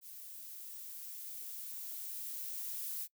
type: noise with level ramp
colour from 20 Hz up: violet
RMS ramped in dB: -50 to -40 dBFS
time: 0.01-3.08 s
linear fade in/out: 50 ms
effects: noise-tail reverb RT60 0.1 s tail -24 dB re dry